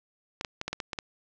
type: clicks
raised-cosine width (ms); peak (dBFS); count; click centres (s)
0.2; -15; 8; 0.411 / 0.448 / 0.614 / 0.68 / 0.73 / 0.802 / 0.932 / 0.988
effects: low-pass 7000 Hz 12 dB/octave + 9-bit